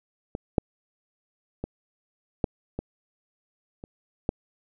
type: clicks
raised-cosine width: 2 ms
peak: -17 / -6 / -17 / -9 / -17 / -26 / -10 dBFS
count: 7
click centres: 0.351 / 0.582 / 1.64 / 2.442 / 2.79 / 3.839 / 4.291 s
effects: none